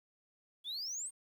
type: exponential sweep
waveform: sine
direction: up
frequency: 3327 to 8880 Hz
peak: -35 dBFS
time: 0.64-1.11 s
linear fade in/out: 50 ms
effects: tanh soft clip ceiling -37 dBFS + 11-bit